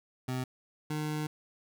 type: tone pair in turn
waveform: 25% pulse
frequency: 128.1 / 152.34 Hz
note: C3 / D#3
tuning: -36 / -36 cents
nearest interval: minor third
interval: 300 cents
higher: second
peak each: -28 dBFS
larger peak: neither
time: 0.28-0.44 / 0.9-1.27 s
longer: second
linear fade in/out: 5 ms
effects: none